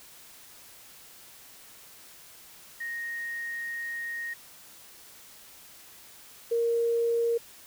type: tone pair in turn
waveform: sine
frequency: 1864.7 / 466.2 Hz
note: A#6 / A#4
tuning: 0 / 0 cents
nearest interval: 2 octaves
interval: 2400 cents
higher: first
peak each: -32 / -23 dBFS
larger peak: second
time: 2.8-4.34 / 6.51-7.38 s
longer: first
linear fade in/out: 10 ms
effects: white hiss -51 dBFS RMS until 7.66 s